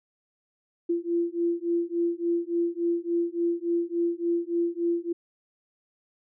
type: beating tone pair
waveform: sine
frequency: 340 / 343.5 Hz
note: F4 / F4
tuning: -46 / -29 cents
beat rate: 3.5 Hz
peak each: -27 dBFS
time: 0.89-5.13 s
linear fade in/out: 10 ms
effects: none